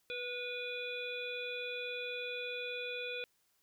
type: harmonic tone with a mistuned harmonic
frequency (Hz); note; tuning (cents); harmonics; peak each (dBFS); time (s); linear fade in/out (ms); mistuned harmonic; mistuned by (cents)
492.4; B4; -5; 1 / 3 / 5 / 7 / 8; -42 / -48 / -41 / -46 / -52; 0.1-3.24; 0; 3; -28
effects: white hiss -75 dBFS RMS until 3.62 s